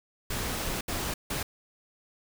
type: noise bursts at uneven times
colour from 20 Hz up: pink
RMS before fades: -32 dBFS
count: 3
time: 0.3-0.81 / 0.88-1.14 / 1.3-1.43 s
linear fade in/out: 5 ms
effects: none